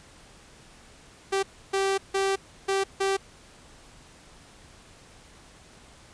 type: tone bursts at uneven times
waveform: sawtooth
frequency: 389.4 Hz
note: G4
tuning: 12 cents flat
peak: -19 dBFS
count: 5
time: 1.32-1.43 / 1.73-1.98 / 2.14-2.36 / 2.68-2.84 / 3-3.17 s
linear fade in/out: 10 ms
effects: pink hiss -52 dBFS RMS until 6.13 s + resampled to 22050 Hz